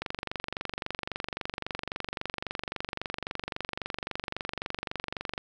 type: click train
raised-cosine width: 0.3 ms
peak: -16 dBFS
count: 128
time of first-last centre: 0.02-5.379 s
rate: 23.7 Hz
effects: none